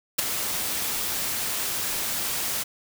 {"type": "noise with ADSR envelope", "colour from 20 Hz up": "white", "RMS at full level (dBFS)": -19, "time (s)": [0.18, 2.64], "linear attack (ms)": 13, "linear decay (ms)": 10, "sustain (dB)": -9, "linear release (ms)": 17, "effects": []}